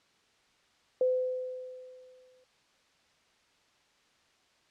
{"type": "tone with exponential decay", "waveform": "sine", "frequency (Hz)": 509, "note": "C5", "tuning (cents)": -48, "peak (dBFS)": -22, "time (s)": [1.01, 2.44], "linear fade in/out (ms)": 2, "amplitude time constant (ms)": 310, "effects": ["white hiss -67 dBFS RMS until 4.7 s", "low-pass 5000 Hz 12 dB/octave"]}